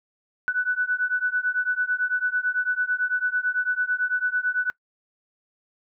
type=beating tone pair; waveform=sine; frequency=1484 / 1493 Hz; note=F#6 / F#6; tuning=+5 / +15 cents; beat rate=9 Hz; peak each=-25 / -24 dBFS; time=0.48-4.7 s; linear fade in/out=0 ms; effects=noise-tail reverb RT60 0.1 s tail -24 dB re dry